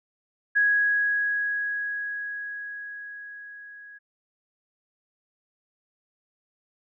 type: tone with level ramp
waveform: sine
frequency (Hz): 1661.2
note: G#6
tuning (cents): 0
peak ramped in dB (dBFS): -17 to -43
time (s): 0.55-3.99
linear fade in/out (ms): 20
effects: none